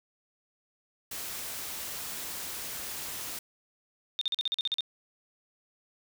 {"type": "noise", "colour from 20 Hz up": "white", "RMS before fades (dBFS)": -38, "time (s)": [1.11, 3.39], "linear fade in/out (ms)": 5}
{"type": "tone bursts", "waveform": "sine", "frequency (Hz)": 3648, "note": "A#7", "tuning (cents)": -38, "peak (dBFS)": -26, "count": 10, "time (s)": [4.19, 4.807], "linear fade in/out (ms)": 0, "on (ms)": 23, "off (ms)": 43}
{"effects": []}